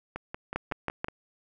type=two click trains; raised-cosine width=0.5 ms; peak=-14 / -20 dBFS; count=4 / 6; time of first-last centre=0.56-1.045 / 0.16-1.084 s; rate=6.19 / 5.41 Hz; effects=none